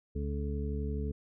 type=harmonic tone; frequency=71.9 Hz; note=D2; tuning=36 cents flat; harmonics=1 / 2 / 3 / 4 / 6; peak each=-33 / -40 / -40 / -45 / -41 dBFS; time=0.15-1.12 s; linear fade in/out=10 ms; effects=none